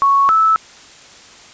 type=tone pair in turn; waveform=sine; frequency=1108.7 / 1309.1 Hz; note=C#6 / E6; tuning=0 / -12 cents; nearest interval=minor third; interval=288 cents; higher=second; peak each=-9 dBFS; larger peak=neither; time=0.02-0.29 / 0.29-0.56 s; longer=neither; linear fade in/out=0 ms; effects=white hiss -41 dBFS RMS until 1.53 s + resampled to 16000 Hz